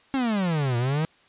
45% pulse exponential two-way sweep, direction down then up, 277.2 to 116.54 to 163.4 Hz, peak -22 dBFS, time 0.14-1.05 s, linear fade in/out 0 ms, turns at 0.77 s, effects white hiss -58 dBFS RMS until 1.28 s + resampled to 8000 Hz

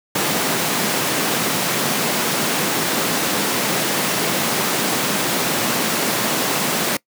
pink high-pass noise, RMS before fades -20 dBFS, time 0.15-6.97 s, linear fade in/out 5 ms, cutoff 160 Hz, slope 24 dB/octave, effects noise-tail reverb RT60 0.1 s tail -23 dB re dry

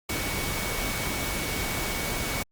sine tone in noise, 2239 Hz, C#7, 17 cents sharp, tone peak -36 dBFS, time 0.09-2.43 s, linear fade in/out 5 ms, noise pink, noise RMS -30 dBFS, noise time 0.09-2.43 s, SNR -9 dB, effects Opus 48 kbps

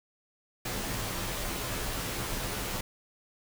pink noise with comb filter, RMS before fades -34 dBFS, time 0.65-2.81 s, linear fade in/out 5 ms, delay 13 ms, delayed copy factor -0.65, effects none

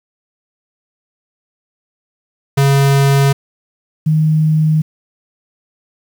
square / sine tone pair in turn, 138.59 / 155.79 Hz, C#3 / D#3, 0 / +3 cents, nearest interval major second, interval 203 cents, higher second, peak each -9 dBFS, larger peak neither, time 2.57-3.33 / 4.06-4.82 s, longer neither, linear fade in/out 10 ms, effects 7-bit

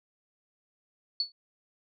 sine tone with exponential decay, 4435 Hz, C#8, in tune, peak -22 dBFS, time 1.2-1.32 s, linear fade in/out 2 ms, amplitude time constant 26 ms, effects none

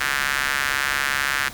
square tone with high-pass filter, 68.9 Hz, C#2, 10 cents flat, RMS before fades -23 dBFS, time 0-1.49 s, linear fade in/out 10 ms, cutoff 1600 Hz, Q 2.7, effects pink hiss -38 dBFS RMS until 1.53 s

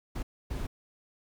brown noise bursts at uneven times, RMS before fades -34 dBFS, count 2, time 0.15-0.23 / 0.5-0.67 s, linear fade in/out 10 ms, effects none

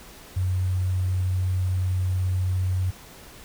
sine tone with sample-and-hold, 92.3 Hz, F#2, 4 cents flat, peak -21 dBFS, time 0.36-2.91 s, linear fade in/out 10 ms, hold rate 8820 Hz, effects pink hiss -46 dBFS RMS until 3.44 s

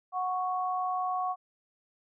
sine tone pair together, 735.1 / 1108.7 Hz, F#5 / C#6, -11 / 0 cents, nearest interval perfect fifth, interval 711 cents, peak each -30 / -32 dBFS, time 0.12-1.36 s, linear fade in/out 50 ms, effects none

